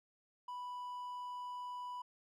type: tone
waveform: triangle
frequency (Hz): 987.8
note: B5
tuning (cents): 0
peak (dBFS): -40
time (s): 0.48-2.02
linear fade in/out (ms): 5
effects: none